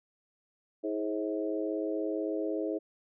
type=harmonic tone with a mistuned harmonic; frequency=106.9 Hz; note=A2; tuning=49 cents flat; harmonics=3 / 4 / 5 / 6; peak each=-33 / -35 / -37 / -39 dBFS; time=0.83-2.79 s; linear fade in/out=20 ms; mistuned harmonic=4; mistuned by=-37 cents; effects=none